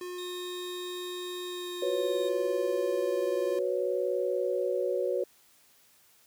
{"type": "tone with pitch glide", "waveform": "square", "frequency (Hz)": [359, 349.4], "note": ["F4", "F4"], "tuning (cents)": [48, 1], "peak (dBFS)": -37, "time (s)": [0.01, 3.59], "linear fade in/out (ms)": 2, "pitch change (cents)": -47, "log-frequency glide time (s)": [1.44, 2.27]}
{"type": "tone", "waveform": "40% pulse", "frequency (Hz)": 3729, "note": "A#7", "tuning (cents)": 0, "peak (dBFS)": -40, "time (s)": [0.18, 2.29], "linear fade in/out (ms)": 5}
{"type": "chord", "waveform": "sine", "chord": "F# suspended fourth", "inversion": "none", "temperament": "equal", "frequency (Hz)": [370, 493.9, 554.4], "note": ["F#4", "B4", "C#5"], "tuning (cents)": [0, 0, 0], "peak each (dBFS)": -31, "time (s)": [1.82, 5.24], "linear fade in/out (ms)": 5}
{"effects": ["white hiss -62 dBFS RMS until 6.26 s", "high-pass 60 Hz 12 dB/octave"]}